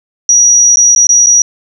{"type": "tone with dropouts", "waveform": "sine", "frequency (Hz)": 5790, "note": "F#8", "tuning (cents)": -38, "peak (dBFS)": -3, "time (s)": [0.29, 1.42], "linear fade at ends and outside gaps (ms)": 2, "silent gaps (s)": [[0.759, 0.77], [0.95, 0.961], [1.07, 1.091], [1.262, 1.268]], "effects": []}